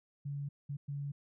sine tone bursts at uneven times, 142.1 Hz, C#3, 43 cents sharp, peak -36 dBFS, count 3, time 0.25-0.49 / 0.69-0.77 / 0.88-1.12 s, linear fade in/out 10 ms, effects none

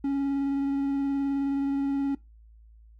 triangle tone with vibrato, 277.2 Hz, C#4, in tune, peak -22 dBFS, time 0.04-2.15 s, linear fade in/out 5 ms, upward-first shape sine, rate 19 Hz, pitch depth 15 cents each way, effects noise-tail reverb RT60 0.2 s tail -20 dB re dry + added 55 Hz sine -50 dBFS peak until 2.99 s

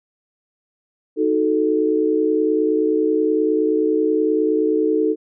sine chord, D# diminished, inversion none, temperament equal, 311.1 / 370 / 440 Hz, D#4 / F#4 / A4, 0 / 0 / 0 cents, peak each -19 / -23 / -18 dBFS, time 1.16-5.16 s, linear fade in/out 50 ms, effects none

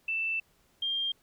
sine tone pair in turn, 2658 / 3198 Hz, E7 / G7, +14 / +34 cents, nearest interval minor third, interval 320 cents, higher second, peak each -28 / -28 dBFS, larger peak neither, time 0.08-0.4 / 0.82-1.12 s, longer first, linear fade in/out 5 ms, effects pink hiss -67 dBFS RMS until 1.22 s

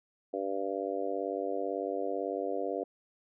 harmonic tone, 98 Hz, G2, in tune, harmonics 3 / 4 / 5 / 6 / 7, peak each -39 / -37 / -36 / -38 / -38 dBFS, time 0.33-2.84 s, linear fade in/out 10 ms, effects none

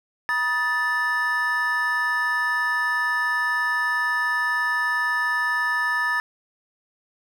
triangle tone cluster, 962 / 1251 / 1756 Hz, B5 / D#6 / A6, -46 / +9 / -4 cents, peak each -27 / -27 / -20 dBFS, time 0.29-6.2 s, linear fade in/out 0 ms, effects none

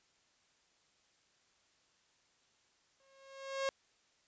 sawtooth tone with exponential growth, 542 Hz, C#5, 39 cents flat, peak -27 dBFS, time 3-3.69 s, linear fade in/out 0 ms, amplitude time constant 150 ms, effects white hiss -72 dBFS RMS until 4.27 s + resampled to 16000 Hz

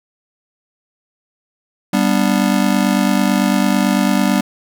square chord, G major, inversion none, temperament just, 196 / 245 / 294 Hz, G3 / B3 / D4, 0 / -14 / +2 cents, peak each -16 / -18 / -20 dBFS, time 1.93-4.41 s, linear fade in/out 5 ms, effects none

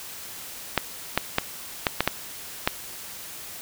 clicks, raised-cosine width 0.3 ms, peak -3 dBFS, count 7, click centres 0.777 / 1.176 / 1.384 / 1.868 / 2.006 / 2.076 / 2.675 s, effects white hiss -39 dBFS RMS until 3.61 s

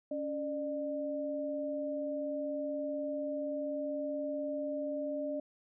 sine tone pair together, 280 / 599.3 Hz, C#4 / D5, +18 / +35 cents, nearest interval octave + minor second, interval 1317 cents, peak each -38 / -35 dBFS, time 0.11-5.4 s, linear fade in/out 5 ms, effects none

